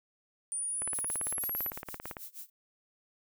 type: exponential sweep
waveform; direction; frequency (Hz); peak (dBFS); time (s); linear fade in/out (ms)
sine; up; 9260 to 12000; -32; 0.52-1.7; 0
type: click train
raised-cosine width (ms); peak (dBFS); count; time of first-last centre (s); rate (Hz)
0.5; -24; 25; 0.82-2.168; 17.8
type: noise with tremolo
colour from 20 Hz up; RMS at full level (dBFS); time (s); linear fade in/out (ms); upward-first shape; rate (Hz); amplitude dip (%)
violet; -43; 0.93-2.5; 10; sine; 6.3; 95
effects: none